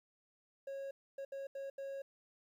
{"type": "tone bursts at uneven times", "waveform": "triangle", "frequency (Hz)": 548, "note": "C#5", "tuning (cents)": -20, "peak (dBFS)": -39, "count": 5, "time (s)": [[0.67, 0.91], [1.18, 1.25], [1.32, 1.47], [1.55, 1.7], [1.78, 2.02]], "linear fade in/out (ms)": 5, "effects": ["12-bit"]}